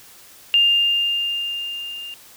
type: tone with level ramp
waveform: sine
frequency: 2804 Hz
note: F7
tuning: 6 cents sharp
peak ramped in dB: -11 to -31 dBFS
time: 0.54-2.14 s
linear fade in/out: 0 ms
effects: white hiss -46 dBFS RMS until 2.36 s